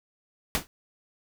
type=noise with exponential decay; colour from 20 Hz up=pink; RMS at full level=-22 dBFS; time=0.55-0.67 s; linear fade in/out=0 ms; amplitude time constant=26 ms; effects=none